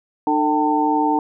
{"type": "tone cluster", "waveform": "sine", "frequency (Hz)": [302, 446.9, 774, 897], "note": ["D4", "A4", "G5", "A5"], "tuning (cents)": [48, 27, -22, 33], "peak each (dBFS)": [-19, -26, -22, -19], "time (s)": [0.27, 1.19], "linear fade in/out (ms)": 2, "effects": []}